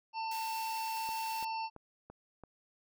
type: harmonic tone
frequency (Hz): 895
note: A5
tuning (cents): +29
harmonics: 1 / 3 / 5 / 6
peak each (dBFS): -35 / -45 / -49 / -51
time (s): 0.13-1.7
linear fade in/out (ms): 50
type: high-pass noise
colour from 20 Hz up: white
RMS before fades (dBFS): -47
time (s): 0.31-1.45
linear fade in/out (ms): 5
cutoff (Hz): 1400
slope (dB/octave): 96
type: click train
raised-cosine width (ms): 1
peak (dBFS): -35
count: 5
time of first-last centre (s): 1.09-2.437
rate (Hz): 2.97
effects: none